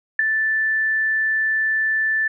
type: tone with ADSR envelope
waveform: sine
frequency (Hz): 1760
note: A6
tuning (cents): 0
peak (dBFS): -10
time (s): 0.19-2.28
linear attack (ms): 4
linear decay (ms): 9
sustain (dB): -7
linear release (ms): 7
effects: none